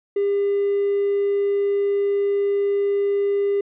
triangle tone with hard clipping, 402 Hz, G4, 44 cents sharp, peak -18 dBFS, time 0.16-3.61 s, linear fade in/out 5 ms, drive 4 dB, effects resampled to 8000 Hz

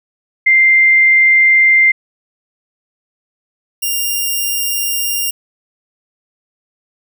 sine / 5% pulse tone pair in turn, 2093 / 2797 Hz, C7 / F7, 0 / +2 cents, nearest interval perfect fourth, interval 502 cents, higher second, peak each -6 dBFS, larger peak neither, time 0.46-1.92 / 3.82-5.31 s, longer second, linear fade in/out 10 ms, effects none

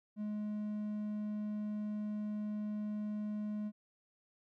triangle tone, 210.4 Hz, G#3, 23 cents sharp, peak -34 dBFS, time 0.16-3.72 s, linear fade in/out 50 ms, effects none

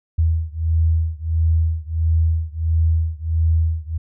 sine beating tone pair, 80.5 / 82 Hz, E2 / E2, -41 / -9 cents, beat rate 1.5 Hz, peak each -18 / -19 dBFS, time 0.18-3.98 s, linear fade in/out 10 ms, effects none

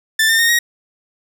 sawtooth tone with pitch steps, 1769 / 1807.2 / 1846.3 / 1886.1 Hz, A6 / A6 / A#6 / A#6, +9 / +46 / -17 / +20 cents, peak -8 dBFS, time 0.19-0.59 s, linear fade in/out 5 ms, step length 100 ms, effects none

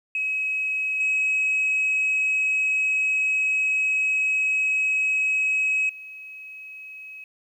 sine tone with level steps, 2554 Hz, D#7, 45 cents sharp, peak -22 / -18 / -37 dBFS, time 0.15-7.24 s, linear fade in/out 2 ms, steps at 1 / 5.89 s, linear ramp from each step 5 ms, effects tanh soft clip ceiling -17 dBFS + 10-bit

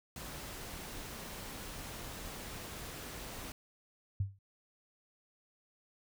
pink noise, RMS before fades -45 dBFS, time 0.16-3.52 s, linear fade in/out 2 ms
sine tone with exponential decay, 98 Hz, G2, in tune, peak -27 dBFS, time 4.2-4.39 s, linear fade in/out 5 ms, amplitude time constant 40 ms
effects none

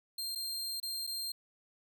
sawtooth tone with dropouts, 4186 Hz, C8, in tune, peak -33 dBFS, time 0.18-1.32 s, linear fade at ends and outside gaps 5 ms, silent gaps 0.351-0.356 / 0.801-0.828 / 1.068-1.073 s, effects none

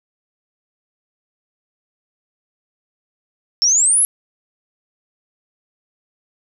sine exponential sweep, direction up, 5300 to 11320 Hz, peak -11 dBFS, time 3.62-4.05 s, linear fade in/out 0 ms, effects none

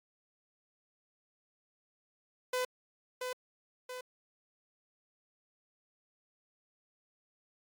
sawtooth tone with echo, 504 Hz, B4, 35 cents sharp, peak -27 dBFS, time 2.53-2.65 s, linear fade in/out 5 ms, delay 680 ms, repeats 2, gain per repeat -5 dB, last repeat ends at 4.01 s, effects AAC 64 kbps

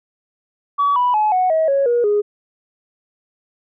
sine tone with pitch steps, 1138 / 985 / 852.5 / 737.9 / 638.7 / 552.8 / 478.5 / 414.1 Hz, C#6 / B5 / G#5 / F#5 / D#5 / C#5 / A#4 / G#4, +45 / -5 / +45 / -5 / +45 / -5 / +45 / -5 cents, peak -12 dBFS, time 0.78-2.22 s, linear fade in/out 20 ms, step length 180 ms, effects tanh soft clip ceiling -9 dBFS

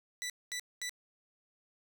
15% pulse tone bursts, 1975.5 Hz, B6, in tune, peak -30 dBFS, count 3, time 0.22-0.894 s, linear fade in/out 0 ms, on 78 ms, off 220 ms, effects none

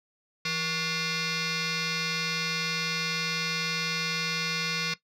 sine tone with frequency modulation, 1118 Hz, C#6, 14 cents sharp, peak -25 dBFS, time 0.45-4.94 s, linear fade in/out 5 ms, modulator 642 Hz, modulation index 6.5, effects noise-tail reverb RT60 0.1 s tail -17 dB re dry + tanh soft clip ceiling -25 dBFS

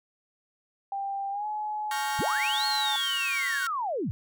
sine tone with pitch glide, 791 to 847.8 Hz, G5 to G#5, +15 to +35 cents, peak -29 dBFS, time 0.92-2.96 s, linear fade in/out 2 ms, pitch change +120 cents, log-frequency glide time 1.31-1.46 s
sawtooth chord, G half-diminished seventh, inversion second, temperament equal, 1108.7 / 1396.9 / 1568 / 1864.7 Hz, Db6 / F6 / G6 / Bb6, 0 / 0 / 0 / 0 cents, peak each -33 dBFS, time 1.91-3.67 s, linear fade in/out 2 ms
sine linear two-way sweep, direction up then down, 76.7 to 4355 to 76.7 Hz, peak -27 dBFS, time 2.19-4.11 s, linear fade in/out 0 ms, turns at 2.66 s
effects none

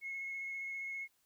sine tone with vibrato, 2175 Hz, C#7, 33 cents flat, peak -38 dBFS, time 0.01-1.08 s, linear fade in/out 50 ms, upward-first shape square, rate 15 Hz, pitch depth 9 cents each way, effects tanh soft clip ceiling -34 dBFS + white hiss -75 dBFS RMS until 1.25 s

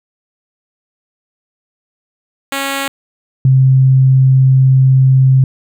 5% pulse / sine tone pair in turn, 275 / 131.94 Hz, C#4 / C3, -14 / +15 cents, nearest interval octave + minor second, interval 1271 cents, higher first, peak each -5 dBFS, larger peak neither, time 2.52-2.88 / 3.45-5.44 s, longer second, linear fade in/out 2 ms, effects none

